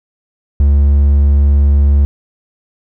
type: tone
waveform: triangle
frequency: 71 Hz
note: C#2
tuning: 42 cents sharp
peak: -4 dBFS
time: 0.6-2.05 s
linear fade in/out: 0 ms
effects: none